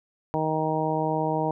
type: harmonic tone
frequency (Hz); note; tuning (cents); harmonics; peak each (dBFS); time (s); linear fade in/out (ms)
156.9; D#3; +15; 1 / 2 / 3 / 4 / 5 / 6; -30 / -30 / -30 / -30 / -30 / -30; 0.34-1.51; 0
effects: none